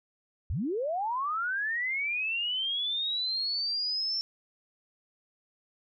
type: linear sweep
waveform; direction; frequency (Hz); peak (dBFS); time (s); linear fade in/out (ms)
sine; up; 55 to 5420; -28; 0.5-4.21; 0
effects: none